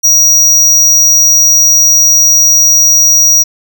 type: tone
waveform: square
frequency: 5760 Hz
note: F#8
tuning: 47 cents flat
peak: -4 dBFS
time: 0.03-3.44 s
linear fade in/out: 20 ms
effects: none